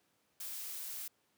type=noise; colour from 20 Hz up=blue; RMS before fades=-43 dBFS; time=0.4-1.08 s; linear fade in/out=5 ms; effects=pink hiss -75 dBFS RMS until 1.37 s + high-pass 150 Hz 12 dB/octave